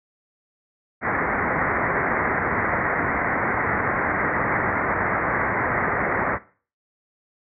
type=low-pass noise; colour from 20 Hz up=white; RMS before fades=-23 dBFS; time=1.01-6.39 s; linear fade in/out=50 ms; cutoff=2100 Hz; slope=96 dB/octave; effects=noise-tail reverb RT60 0.4 s tail -18 dB re dry + high-pass 60 Hz 12 dB/octave